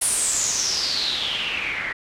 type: noise with low-pass filter sweep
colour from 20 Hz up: white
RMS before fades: -24 dBFS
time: 0.01-1.93 s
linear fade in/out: 10 ms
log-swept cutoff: 10000 to 1900 Hz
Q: 7.1
effects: none